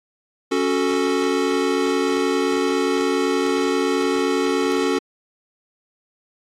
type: chord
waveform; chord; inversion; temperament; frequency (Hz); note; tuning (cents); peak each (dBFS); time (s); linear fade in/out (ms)
square; F# minor; second; equal; 277.2 / 370 / 440; C#4 / F#4 / A4; 0 / 0 / 0; -23; 0.51-4.99; 10
effects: low-pass 7000 Hz 12 dB/octave + AAC 64 kbps